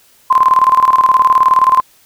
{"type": "tone with tremolo", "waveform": "sine", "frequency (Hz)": 1040, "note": "C6", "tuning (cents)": -11, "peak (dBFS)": -4, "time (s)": [0.3, 1.81], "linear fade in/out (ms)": 10, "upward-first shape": "square", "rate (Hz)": 19, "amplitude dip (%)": 70, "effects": ["white hiss -49 dBFS RMS until 2.05 s"]}